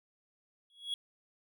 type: tone with exponential growth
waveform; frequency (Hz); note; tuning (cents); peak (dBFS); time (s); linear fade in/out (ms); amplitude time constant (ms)
triangle; 3336; G#7; +7; -28; 0.7-0.94; 1; 52
effects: none